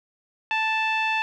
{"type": "tone with low-pass filter", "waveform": "sawtooth", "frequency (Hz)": 880, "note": "A5", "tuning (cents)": 0, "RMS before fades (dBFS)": -24, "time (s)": [0.51, 1.22], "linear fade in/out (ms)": 0, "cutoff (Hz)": 2800, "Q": 3.5, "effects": []}